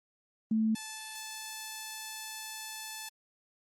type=tone pair in turn; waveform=sine / 5% pulse; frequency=220 / 873.2 Hz; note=A3 / A5; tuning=0 / -13 cents; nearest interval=2 octaves; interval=2387 cents; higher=second; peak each=-25 / -28 dBFS; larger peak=first; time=0.51-0.75 / 0.75-3.09 s; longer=second; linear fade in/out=5 ms; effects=Opus 32 kbps